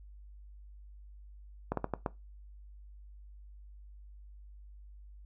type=slowing click train; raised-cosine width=1 ms; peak=-17 dBFS; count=5; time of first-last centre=1.72-2.062 s; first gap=53 ms; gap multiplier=1.33; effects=noise-tail reverb RT60 0.2 s tail -18 dB re dry + added 50 Hz sine -49 dBFS peak until 5.25 s